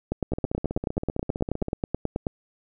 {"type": "two click trains", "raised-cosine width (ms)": 2, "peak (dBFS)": [-11, -16], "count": [21, 22], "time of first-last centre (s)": [[0.12, 2.268], [0.32, 1.684]], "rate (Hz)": [9.31, 15.4], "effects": []}